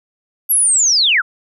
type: linear sweep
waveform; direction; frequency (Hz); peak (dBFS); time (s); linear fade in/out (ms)
sine; down; 11690 to 1254; -10; 0.49-1.22; 20
effects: none

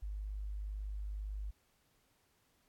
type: tone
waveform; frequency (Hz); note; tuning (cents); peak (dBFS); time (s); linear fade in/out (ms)
sine; 51; G#1; -31; -38; 0.02-1.51; 10
effects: pink hiss -74 dBFS RMS until 2.68 s + AAC 64 kbps

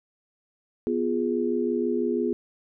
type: chord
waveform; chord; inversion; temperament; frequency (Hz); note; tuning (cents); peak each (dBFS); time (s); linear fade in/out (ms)
sine; F diminished; second; equal; 246.9 / 349.2 / 415.3; Cb4 / F4 / Ab4; 0 / 0 / 0; -27; 0.87-2.33; 0
effects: none

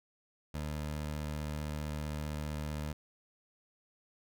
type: tone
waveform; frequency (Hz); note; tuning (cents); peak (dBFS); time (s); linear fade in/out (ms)
20% pulse; 75.4; D2; +46; -31; 0.54-2.93; 5
effects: none

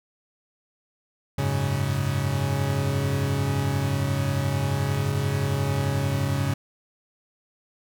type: chord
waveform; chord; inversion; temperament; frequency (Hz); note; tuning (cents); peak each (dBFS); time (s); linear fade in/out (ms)
40% pulse; F# suspended second; none; equal; 92.5 / 103.83 / 138.59; F#2 / G#2 / C#3; 0 / 0 / 0; -29 / -27 / -24; 1.38-6.54; 5
effects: none

